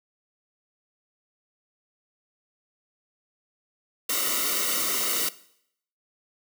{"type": "noise with comb filter", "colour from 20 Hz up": "white", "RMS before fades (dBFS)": -26, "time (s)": [4.09, 5.29], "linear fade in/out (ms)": 5, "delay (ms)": 1.2, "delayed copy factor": -0.8, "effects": ["noise-tail reverb RT60 0.7 s tail -18 dB re dry", "high-pass 200 Hz 12 dB/octave"]}